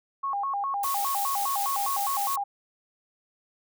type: tone with vibrato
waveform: sine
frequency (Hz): 940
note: A#5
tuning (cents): +14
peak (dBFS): -26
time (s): 0.23-2.44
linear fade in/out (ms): 10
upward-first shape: square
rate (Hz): 4.9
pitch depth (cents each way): 270
type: noise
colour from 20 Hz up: blue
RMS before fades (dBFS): -32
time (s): 0.83-2.36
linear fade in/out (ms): 5
effects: none